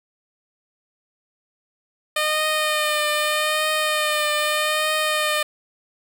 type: tone with vibrato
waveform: 10% pulse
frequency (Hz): 609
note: D#5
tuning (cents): -37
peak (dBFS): -11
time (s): 2.16-5.43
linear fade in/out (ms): 5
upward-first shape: triangle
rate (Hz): 0.81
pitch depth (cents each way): 29
effects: none